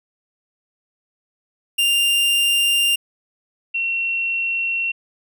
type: tone pair in turn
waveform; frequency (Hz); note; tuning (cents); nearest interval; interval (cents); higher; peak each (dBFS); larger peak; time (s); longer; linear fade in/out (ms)
45% pulse / sine; 2794 / 2724; F7 / F7; 0 / -44; unison; 44; first; -15 / -19; first; 1.78-2.96 / 3.74-4.92; neither; 10
effects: none